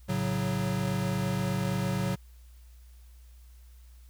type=chord; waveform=square; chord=F# minor; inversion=first; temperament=equal; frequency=110 / 138.59 / 185 Hz; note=A2 / C#3 / F#3; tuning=0 / 0 / 0 cents; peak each=-34 / -33 / -31 dBFS; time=0.08-2.16 s; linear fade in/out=20 ms; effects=added 60 Hz sine -49 dBFS peak until 4.09 s + white hiss -65 dBFS RMS until 4.09 s